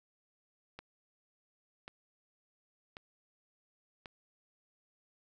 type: click train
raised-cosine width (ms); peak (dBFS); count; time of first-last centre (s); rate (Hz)
0.3; -29; 4; 0.79-4.058; 0.918
effects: none